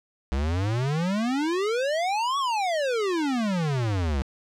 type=exponential two-way sweep; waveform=square; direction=up then down; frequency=64 to 1145 to 64 Hz; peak=-24 dBFS; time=0.32-4.22 s; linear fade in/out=0 ms; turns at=2.38 s; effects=low-pass 6000 Hz 12 dB/octave + 9-bit